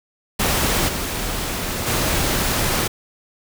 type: noise with level steps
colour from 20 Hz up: pink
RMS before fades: -19 / -25 / -20 dBFS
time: 0.39-2.88 s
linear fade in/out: 10 ms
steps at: 0.88 / 1.86 s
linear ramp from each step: 10 ms
effects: none